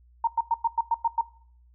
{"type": "tone bursts", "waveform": "sine", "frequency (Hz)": 922, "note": "A#5", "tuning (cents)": -19, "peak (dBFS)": -19, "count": 8, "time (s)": [0.24, 1.212], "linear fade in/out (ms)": 5, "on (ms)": 34, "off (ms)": 100, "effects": ["noise-tail reverb RT60 0.6 s tail -21 dB re dry", "added 60 Hz sine -54 dBFS peak until 1.74 s"]}